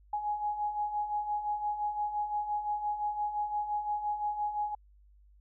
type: beating tone pair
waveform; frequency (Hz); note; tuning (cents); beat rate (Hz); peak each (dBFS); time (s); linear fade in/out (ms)
sine; 830.6 / 836.4; G#5 / G#5; 0 / +12; 5.8; -38 / -31; 0.13-4.75; 5
effects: added 50 Hz sine -57 dBFS peak until 5.4 s